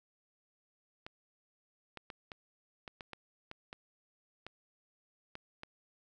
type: clicks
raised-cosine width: 0.3 ms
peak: -28 dBFS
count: 12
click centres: 1.065 / 1.973 / 2.102 / 2.318 / 2.878 / 3.008 / 3.133 / 3.514 / 3.729 / 4.466 / 5.354 / 5.634 s
effects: none